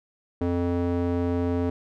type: tone with band-pass filter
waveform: square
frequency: 87.31 Hz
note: F2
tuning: in tune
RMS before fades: -25 dBFS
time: 0.41-1.7 s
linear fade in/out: 5 ms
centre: 350 Hz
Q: 1.2
effects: none